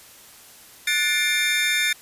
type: tone cluster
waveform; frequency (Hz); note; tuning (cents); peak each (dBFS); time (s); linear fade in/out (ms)
square; 1469 / 1754 / 2127 / 2352 / 3628; F#6 / A6 / C7 / D7 / A#7; -13 / -6 / +28 / +2 / -48; -31 / -26 / -27 / -26 / -25; 0.87-1.93; 5
effects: white hiss -47 dBFS RMS until 2.01 s + resampled to 32000 Hz